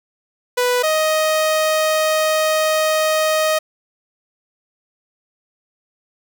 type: tone pair in turn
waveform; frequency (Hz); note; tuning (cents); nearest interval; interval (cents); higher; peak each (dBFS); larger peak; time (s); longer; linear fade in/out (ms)
sawtooth; 493.9 / 625.3; B4 / D#5; 0 / +8; major third; 408; second; -11; neither; 0.57-0.83 / 0.83-3.59; second; 10
effects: none